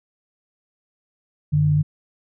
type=tone pair together; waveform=sine; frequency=93.93 / 149.1 Hz; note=F#2 / D3; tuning=+27 / +27 cents; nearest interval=minor sixth; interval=800 cents; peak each=-24 / -15 dBFS; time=1.52-1.83 s; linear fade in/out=20 ms; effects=none